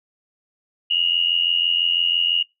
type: tone pair together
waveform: sine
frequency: 2827 / 2913 Hz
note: F7 / F#7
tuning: +20 / -28 cents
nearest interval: minor second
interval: 52 cents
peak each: -20 dBFS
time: 0.9-2.43 s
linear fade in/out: 10 ms
effects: noise-tail reverb RT60 0.2 s tail -23 dB re dry